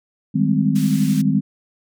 sine chord, Ab major seventh, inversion second, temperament equal with one note detuned, 155.56 / 196 / 207.7 / 259.2 Hz, Eb3 / G3 / Ab3 / C4, 0 / 0 / 0 / -16 cents, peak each -20 dBFS, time 0.34-1.41 s, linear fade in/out 20 ms
white band-pass noise, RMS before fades -36 dBFS, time 0.75-1.22 s, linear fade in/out 10 ms, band 1700 to 11000 Hz, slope 12 dB/octave
effects none

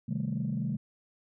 sine chord, A half-diminished seventh, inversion first, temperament equal, 130.81 / 155.56 / 196 / 220 Hz, C3 / Eb3 / G3 / A3, 0 / 0 / 0 / 0 cents, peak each -34 dBFS, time 0.08-0.77 s, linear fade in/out 10 ms, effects tanh soft clip ceiling -22 dBFS

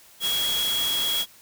sine tone in noise, 3322 Hz, G#7, in tune, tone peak -23 dBFS, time 0.2-1.26 s, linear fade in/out 50 ms, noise white, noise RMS -30 dBFS, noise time 0.2-1.26 s, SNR +4 dB, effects white hiss -52 dBFS RMS until 1.41 s

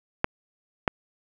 clicks, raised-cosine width 0.5 ms, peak -5 dBFS, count 2, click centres 0.244 / 0.878 s, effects none

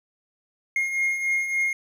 triangle beating tone pair, 2137 / 2140.5 Hz, C7 / C7, +36 / +39 cents, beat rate 3.5 Hz, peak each -29 / -21 dBFS, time 0.76-1.73 s, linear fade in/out 2 ms, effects none

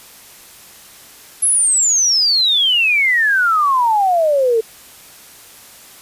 sine exponential sweep, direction down, 11175 to 437.2 Hz, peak -11 dBFS, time 1.42-4.61 s, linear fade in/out 10 ms, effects white hiss -41 dBFS RMS until 6.01 s + resampled to 32000 Hz

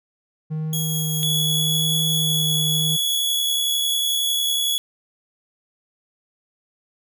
triangle tone with vibrato, 155.56 Hz, D#3, in tune, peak -21 dBFS, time 0.5-2.97 s, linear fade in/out 20 ms, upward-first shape triangle, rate 0.83 Hz, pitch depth 25 cents each way
10% pulse tone with tremolo, 3322 Hz, G#7, in tune, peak -15 dBFS, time 0.73-4.77 s, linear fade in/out 2 ms, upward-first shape triangle, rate 5.1 Hz, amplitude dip 25%
45% pulse tone, 3393 Hz, G#7, 36 cents sharp, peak -21 dBFS, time 1.23-4.78 s, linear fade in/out 0 ms
effects none

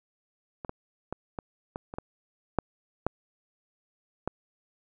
clicks, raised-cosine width 1 ms, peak -23 / -20 / -19 / -20 / -20 / -25 / -19 / -9 / -11 / -15 dBFS, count 10, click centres 0.648 / 0.694 / 1.126 / 1.388 / 1.759 / 1.939 / 1.985 / 2.587 / 3.066 / 4.276 s, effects none

